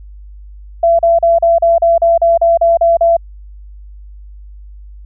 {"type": "tone bursts", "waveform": "sine", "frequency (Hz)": 674, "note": "E5", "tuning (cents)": 38, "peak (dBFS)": -6, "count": 12, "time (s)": [0.83, 3.168], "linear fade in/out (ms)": 5, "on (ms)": 160, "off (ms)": 38, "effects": ["added 50 Hz sine -31 dBFS peak until 5.05 s"]}